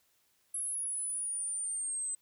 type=linear sweep; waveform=sine; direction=down; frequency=10880 to 8090 Hz; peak=-33 dBFS; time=0.54-2.15 s; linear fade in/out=5 ms; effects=white hiss -72 dBFS RMS until 2.21 s